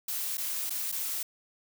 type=noise with dropouts; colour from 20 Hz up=blue; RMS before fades=-33 dBFS; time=0.08-1.23 s; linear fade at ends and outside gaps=5 ms; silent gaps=0.372-0.379 / 0.697-0.704 / 0.918-0.923 s; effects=none